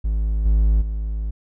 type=tone with level steps; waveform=triangle; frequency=53.2 Hz; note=G#1; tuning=42 cents sharp; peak=-16 / -11 / -20 dBFS; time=0.04-1.31 s; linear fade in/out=10 ms; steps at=0.45 / 0.81 s; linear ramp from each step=10 ms; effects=none